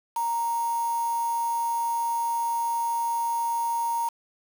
sine tone with quantisation, 932.3 Hz, A#5, in tune, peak -24 dBFS, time 0.16-4.09 s, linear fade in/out 5 ms, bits 6, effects none

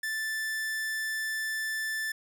45% pulse tone, 1760 Hz, A6, in tune, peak -30 dBFS, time 0.03-2.12 s, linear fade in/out 5 ms, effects none

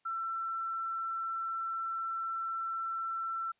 sine tone, 1342 Hz, E6, 31 cents sharp, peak -33 dBFS, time 0.05-3.52 s, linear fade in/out 10 ms, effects white hiss -75 dBFS RMS until 3.59 s + resampled to 8000 Hz

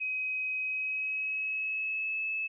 sine tone with pitch glide, 2528 to 2602 Hz, D#7 to E7, +27 to -23 cents, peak -30 dBFS, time 0-2.48 s, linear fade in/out 20 ms, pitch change +50 cents, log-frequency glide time 0.6-2.21 s, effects none

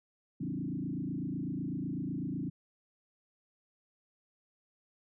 sine tone with frequency modulation, 220 Hz, A3, in tune, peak -33 dBFS, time 0.4-2.5 s, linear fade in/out 10 ms, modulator 28 Hz, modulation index 3, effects none

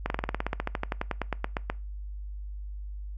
slowing click train, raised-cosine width 0.5 ms, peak -13 dBFS, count 22, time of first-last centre 0.06-1.7 s, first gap 41 ms, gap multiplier 1.06, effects noise-tail reverb RT60 0.3 s tail -22 dB re dry + added 50 Hz sine -35 dBFS peak until 3.17 s

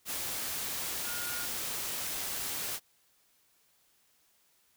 sine tone in noise, 1428 Hz, F6, 38 cents sharp, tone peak -41 dBFS, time 1.04-1.48 s, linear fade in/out 50 ms, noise white, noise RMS -36 dBFS, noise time 0.05-2.8 s, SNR -8 dB, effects white hiss -69 dBFS RMS until 4.76 s

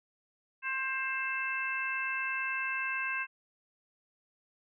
harmonic tone, 529 Hz, C5, 19 cents sharp, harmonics 2 / 3 / 4 / 5, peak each -39 / -35 / -40 / -35 dBFS, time 0.62-3.27 s, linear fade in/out 50 ms, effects none

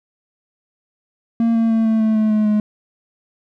triangle tone with pitch steps, 230 / 227.2 / 224.5 / 221.8 / 219.1 / 216.5 / 213.9 / 211.3 Hz, A#3 / A#3 / A3 / A3 / A3 / A3 / A3 / G#3, -23 / -44 / +35 / +14 / -7 / -28 / -49 / +30 cents, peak -11 dBFS, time 1.4-2.6 s, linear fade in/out 2 ms, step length 150 ms, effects none

